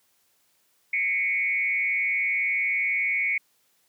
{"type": "tone with frequency modulation", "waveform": "sine", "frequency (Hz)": 2217, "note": "C#7", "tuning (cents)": 0, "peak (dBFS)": -22, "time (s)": [0.93, 3.38], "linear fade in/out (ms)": 5, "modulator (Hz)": 176, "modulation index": 0.73, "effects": ["white hiss -67 dBFS RMS until 3.88 s", "high-pass 100 Hz 12 dB/octave"]}